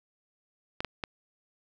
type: clicks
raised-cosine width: 0.3 ms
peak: -16 dBFS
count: 3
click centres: 0.805 / 0.847 / 1.038 s
effects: none